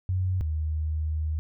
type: tone pair in turn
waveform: sine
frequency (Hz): 92.4 / 77.7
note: F#2 / D#2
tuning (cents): -2 / -2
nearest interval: minor third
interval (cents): 300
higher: first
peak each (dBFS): -23 / -25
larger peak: first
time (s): 0.09-0.41 / 0.41-1.39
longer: second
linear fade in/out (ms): 0
effects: none